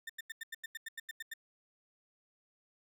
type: tone bursts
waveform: 35% pulse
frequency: 1805 Hz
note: A6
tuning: 44 cents sharp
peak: -38 dBFS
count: 12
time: 0.07-1.338 s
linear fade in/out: 5 ms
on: 25 ms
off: 88 ms
effects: none